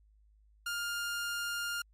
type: tone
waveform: sawtooth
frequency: 1407 Hz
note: F6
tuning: 12 cents sharp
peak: -30 dBFS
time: 0.66-1.82 s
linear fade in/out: 5 ms
effects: added 52 Hz sine -61 dBFS peak until 1.93 s + MP3 64 kbps